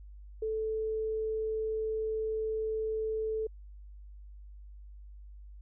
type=tone; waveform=sine; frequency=438.3 Hz; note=A4; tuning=7 cents flat; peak=-30 dBFS; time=0.42-3.47 s; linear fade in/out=5 ms; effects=added 50 Hz sine -46 dBFS peak until 5.61 s